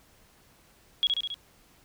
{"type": "tone with echo", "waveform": "sine", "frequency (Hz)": 3322, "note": "G#7", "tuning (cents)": 0, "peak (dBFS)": -20, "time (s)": [1.03, 1.07], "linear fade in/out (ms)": 0, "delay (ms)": 68, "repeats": 4, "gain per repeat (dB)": -3, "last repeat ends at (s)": 1.342, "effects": ["pink hiss -60 dBFS RMS until 1.84 s"]}